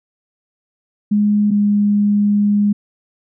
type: tone pair in turn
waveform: sine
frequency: 207.7 / 205.6 Hz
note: G#3 / G#3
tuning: 0 / -17 cents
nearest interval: unison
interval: 17 cents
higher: first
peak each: -11 dBFS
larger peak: neither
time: 1.11-1.51 / 1.51-2.73 s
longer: second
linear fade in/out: 10 ms
effects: none